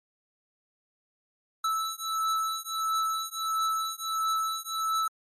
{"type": "beating tone pair", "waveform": "square", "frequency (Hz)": [1312, 1313.5], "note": ["E6", "E6"], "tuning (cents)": [-9, -7], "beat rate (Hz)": 1.5, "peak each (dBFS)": -31, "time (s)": [1.64, 5.08], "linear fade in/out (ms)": 5, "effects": ["MP3 64 kbps"]}